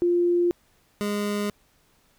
sine / 25% pulse tone pair in turn, 349.2 / 206 Hz, F4 / G#3, 0 / -14 cents, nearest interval major sixth, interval 914 cents, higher first, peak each -18 / -21 dBFS, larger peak first, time 0.02-0.51 / 1.01-1.5 s, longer neither, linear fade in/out 0 ms, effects pink hiss -63 dBFS RMS until 2.18 s

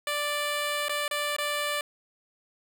10% pulse tone with dropouts, 587.3 Hz, D5, in tune, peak -19 dBFS, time 0.07-1.81 s, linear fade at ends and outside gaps 2 ms, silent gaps 0.884-0.894 / 1.08-1.111 / 1.365-1.384 s, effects none

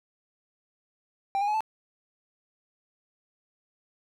triangle tone with pitch steps, 788 / 816.3 / 845.5 / 875.9 Hz, G5 / G#5 / G#5 / A5, +9 / -30 / +31 / -8 cents, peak -22 dBFS, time 1.35-1.606 s, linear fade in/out 0 ms, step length 64 ms, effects none

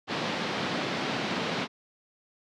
pink band-pass noise, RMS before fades -31 dBFS, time 0.07-1.68 s, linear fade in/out 50 ms, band 150 to 4500 Hz, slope 24 dB/octave, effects none

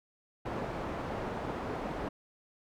white low-pass noise, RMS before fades -37 dBFS, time 0.45-2.09 s, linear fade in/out 10 ms, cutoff 780 Hz, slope 12 dB/octave, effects none

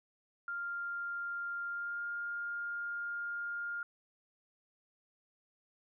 sine tone with pitch glide, 1396.9 to 1409.1 Hz, F6 to F6, 0 to +15 cents, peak -36 dBFS, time 0.48-3.83 s, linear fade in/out 2 ms, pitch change +15 cents, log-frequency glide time 1.68-2.03 s, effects none

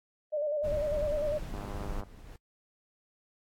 sine tone with vibrato, 595 Hz, D5, 22 cents sharp, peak -28 dBFS, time 0.32-1.39 s, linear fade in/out 20 ms, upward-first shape square, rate 10 Hz, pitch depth 44 cents each way
brown noise, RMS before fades -37 dBFS, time 0.63-2.02 s, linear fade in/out 20 ms
brown noise with exponential growth, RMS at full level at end -44 dBFS, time 0.79-2.36 s, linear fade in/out 1 ms, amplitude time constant 340 ms
click train, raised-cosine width 1 ms, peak -29 dBFS, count 51, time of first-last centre 1.54-2.035 s, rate 101 Hz
effects noise-tail reverb RT60 0.1 s tail -25 dB re dry + AAC 64 kbps

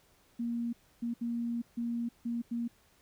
sine tone bursts at uneven times, 235.3 Hz, A#3, 16 cents sharp, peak -31 dBFS, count 6, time 0.39-0.73 / 1.02-1.14 / 1.21-1.62 / 1.77-2.09 / 2.25-2.42 / 2.51-2.68 s, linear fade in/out 10 ms, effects pink hiss -66 dBFS RMS until 3.01 s

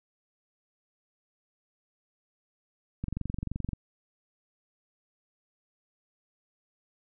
click train, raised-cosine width 5 ms, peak -20 dBFS, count 17, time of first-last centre 3.04-3.733 s, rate 23.1 Hz, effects none

